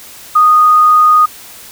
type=tone; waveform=sine; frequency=1237 Hz; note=D#6; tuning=10 cents flat; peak=-4 dBFS; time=0.35-1.26 s; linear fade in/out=10 ms; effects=white hiss -34 dBFS RMS until 1.71 s